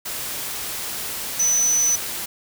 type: tone in noise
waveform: sine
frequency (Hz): 6000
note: F#8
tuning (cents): +23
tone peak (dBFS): -16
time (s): 1.39-1.96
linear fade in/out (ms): 10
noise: white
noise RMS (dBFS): -29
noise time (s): 0.05-2.26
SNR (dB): +10
effects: none